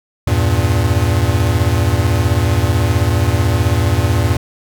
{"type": "chord", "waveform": "square", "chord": "E diminished", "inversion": "none", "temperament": "equal", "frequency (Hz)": [82.41, 98, 116.54], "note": ["E2", "G2", "Bb2"], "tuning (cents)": [0, 0, 0], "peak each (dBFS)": -17, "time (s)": [0.27, 4.37], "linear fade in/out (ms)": 5, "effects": []}